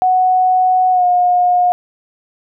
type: tone with pitch glide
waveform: sine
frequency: 740 to 717.3 Hz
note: F#5 to F5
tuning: 0 to +46 cents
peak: -9 dBFS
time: 0.02-1.72 s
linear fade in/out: 0 ms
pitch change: -54 cents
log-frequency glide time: 0.91-1.05 s
effects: none